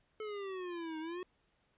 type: exponential two-way sweep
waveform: square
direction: down then up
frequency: 436.2 to 311.1 to 370.7 Hz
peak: -40 dBFS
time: 0.2-1.23 s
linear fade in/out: 2 ms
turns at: 0.99 s
effects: pink hiss -75 dBFS RMS until 1.77 s + resampled to 8000 Hz